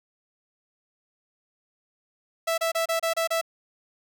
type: tone bursts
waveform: sawtooth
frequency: 659.3 Hz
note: E5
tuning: in tune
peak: -19 dBFS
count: 7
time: 2.47-3.414 s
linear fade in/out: 10 ms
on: 110 ms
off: 29 ms
effects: none